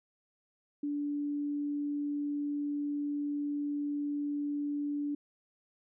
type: tone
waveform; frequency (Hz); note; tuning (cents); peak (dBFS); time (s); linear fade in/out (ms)
sine; 290.3; D4; -20; -31; 0.83-5.15; 5
effects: none